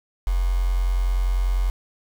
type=tone with quantisation; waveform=sine; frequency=45.11 Hz; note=F#1; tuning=43 cents flat; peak=-18 dBFS; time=0.27-1.7 s; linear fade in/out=0 ms; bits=6; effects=none